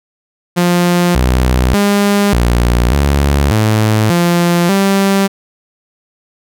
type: tone with pitch steps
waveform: sawtooth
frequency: 175.8 / 63 / 202.5 / 59.6 / 70.8 / 108.6 / 173.1 / 196 Hz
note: F3 / B1 / G#3 / A#1 / C#2 / A2 / F3 / G3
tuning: +12 / +35 / -43 / +39 / +37 / -22 / -15 / 0 cents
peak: -5 dBFS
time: 0.56-5.28 s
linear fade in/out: 20 ms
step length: 590 ms
effects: none